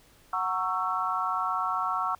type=chord; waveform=sine; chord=F# dominant seventh; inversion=none; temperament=just; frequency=740 / 925 / 1110 / 1332 Hz; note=F#5 / A#5 / C#6 / E6; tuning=0 / -14 / +2 / +18 cents; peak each=-33 / -34 / -30 / -30 dBFS; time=0.33-2.15 s; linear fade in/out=2 ms; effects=pink hiss -59 dBFS RMS until 2.19 s